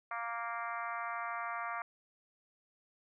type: harmonic tone with a mistuned harmonic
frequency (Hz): 233.1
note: A#3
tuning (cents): 0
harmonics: 3 / 4 / 5 / 6 / 7 / 8 / 9 / 10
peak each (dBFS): -43 / -45 / -40 / -44 / -49 / -50 / -48 / -53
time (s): 0.11-1.82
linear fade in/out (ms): 2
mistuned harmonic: 8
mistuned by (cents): -17
effects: none